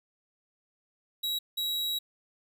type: tone bursts at uneven times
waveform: 45% pulse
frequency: 3866 Hz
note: B7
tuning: 38 cents flat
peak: -29 dBFS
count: 2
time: 1.23-1.39 / 1.57-1.99 s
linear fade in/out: 10 ms
effects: 11-bit